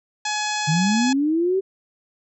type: harmonic tone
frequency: 845 Hz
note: G#5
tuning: 30 cents sharp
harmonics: 1 / 2 / 3 / 4 / 5 / 6 / 7 / 8 / 9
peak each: -26 / -29 / -31 / -32 / -33 / -34 / -34 / -35 / -36 dBFS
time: 0.25-1.13 s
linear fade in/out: 5 ms
type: linear sweep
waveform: sine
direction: up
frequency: 146.83 to 392 Hz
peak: -17 dBFS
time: 0.67-1.61 s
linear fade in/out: 20 ms
effects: none